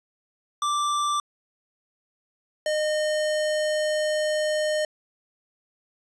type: tone pair in turn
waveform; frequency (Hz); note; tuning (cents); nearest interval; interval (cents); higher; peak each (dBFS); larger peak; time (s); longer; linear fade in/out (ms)
square; 1174.7 / 611.8; D6 / D#5; 0 / -29; major seventh; 1129; first; -23; neither; 0.62-1.2 / 2.66-4.85; second; 2
effects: resampled to 22050 Hz + 10-bit